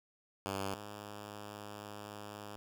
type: tone pair in turn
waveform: 5% pulse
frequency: 98 / 103.71 Hz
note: G2 / G#2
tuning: 0 / -2 cents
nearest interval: minor second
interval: 98 cents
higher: second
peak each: -25 / -34 dBFS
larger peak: first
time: 0.46-0.74 / 0.74-2.56 s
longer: second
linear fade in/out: 0 ms
effects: none